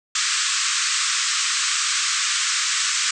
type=band-pass noise; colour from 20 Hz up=white; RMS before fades=-22 dBFS; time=0.15-3.11 s; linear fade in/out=5 ms; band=1100 to 8200 Hz; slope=96 dB/octave; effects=none